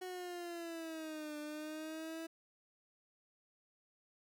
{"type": "linear two-way sweep", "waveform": "30% pulse", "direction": "down then up", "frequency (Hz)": [370, 297.6, 328.3], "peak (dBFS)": -40, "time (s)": [0.01, 2.27], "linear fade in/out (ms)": 10, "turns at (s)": 1.38, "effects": []}